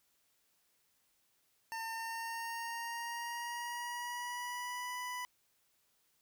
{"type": "tone with pitch glide", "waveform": "25% pulse", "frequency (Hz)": [904, 991.5], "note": ["A5", "B5"], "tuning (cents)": [47, 7], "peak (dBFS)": -35, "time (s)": [1.72, 5.25], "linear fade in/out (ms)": 0, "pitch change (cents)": 160, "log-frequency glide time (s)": [1.87, 4.97], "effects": ["white hiss -75 dBFS RMS until 6.21 s"]}